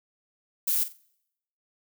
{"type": "noise with echo", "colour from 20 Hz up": "violet", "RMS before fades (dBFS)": -25, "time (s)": [0.67, 0.84], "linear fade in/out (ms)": 10, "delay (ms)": 46, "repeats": 3, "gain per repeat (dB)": -12, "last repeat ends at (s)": 0.978, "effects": ["noise-tail reverb RT60 0.8 s tail -25 dB re dry"]}